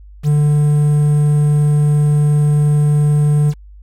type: tone with quantisation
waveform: triangle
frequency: 148.1 Hz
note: D3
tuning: 15 cents sharp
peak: -7 dBFS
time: 0.23-3.54 s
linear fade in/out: 50 ms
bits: 6
effects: added 50 Hz sine -35 dBFS peak until 3.82 s + MP3 64 kbps